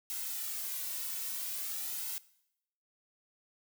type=noise with flanger; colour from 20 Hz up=blue; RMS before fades=-38 dBFS; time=0.1-2.18 s; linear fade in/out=0 ms; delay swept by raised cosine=1.7 to 2.49 ms; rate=0.49 Hz; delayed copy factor=-0.55; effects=noise-tail reverb RT60 0.8 s tail -20 dB re dry